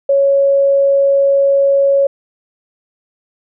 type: tone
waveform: sine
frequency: 554.4 Hz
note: C#5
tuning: in tune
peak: -8 dBFS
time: 0.09-2.07 s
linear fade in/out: 5 ms
effects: none